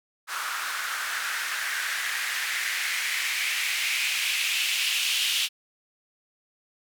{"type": "noise with band-pass filter sweep", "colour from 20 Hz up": "blue", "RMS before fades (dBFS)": -28, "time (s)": [0.27, 5.49], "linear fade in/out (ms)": 50, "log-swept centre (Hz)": [1300, 3000], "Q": 3.2, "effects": []}